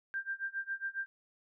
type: tone with tremolo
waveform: sine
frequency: 1584 Hz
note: G6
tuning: 18 cents sharp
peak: -32 dBFS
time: 0.14-1.06 s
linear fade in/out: 0 ms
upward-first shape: sine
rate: 7.3 Hz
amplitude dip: 95%
effects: none